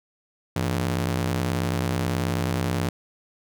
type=ring-modulated tone; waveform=sawtooth; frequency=127.9 Hz; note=C3; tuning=39 cents flat; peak=-16 dBFS; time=0.56-2.89 s; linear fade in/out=2 ms; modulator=34.7 Hz; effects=none